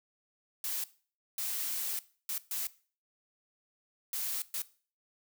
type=noise bursts at uneven times; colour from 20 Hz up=blue; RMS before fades=-35 dBFS; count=6; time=0.64-0.84 / 1.38-1.99 / 2.29-2.38 / 2.51-2.67 / 4.13-4.42 / 4.54-4.62 s; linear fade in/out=2 ms; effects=noise-tail reverb RT60 0.4 s tail -18 dB re dry